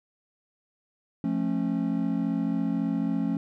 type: chord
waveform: triangle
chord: F augmented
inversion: none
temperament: just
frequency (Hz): 174.61 / 218.3 / 272.8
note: F3 / A3 / C#4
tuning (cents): 0 / -13 / -28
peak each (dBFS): -28 / -27 / -26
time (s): 1.24-3.37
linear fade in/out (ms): 2
effects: none